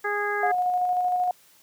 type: harmonic tone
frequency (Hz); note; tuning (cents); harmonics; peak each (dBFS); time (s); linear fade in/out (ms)
412; G#4; -14; 1 / 2 / 3 / 4 / 5; -29 / -31 / -32 / -28 / -35; 0.04-0.52; 10
type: tone with tremolo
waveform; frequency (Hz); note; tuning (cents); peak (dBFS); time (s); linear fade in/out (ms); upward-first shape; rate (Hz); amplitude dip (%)
sine; 724; F#5; -38; -20; 0.43-1.31; 2; square; 13; 25
effects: white hiss -57 dBFS RMS until 1.62 s + high-pass 100 Hz 12 dB/octave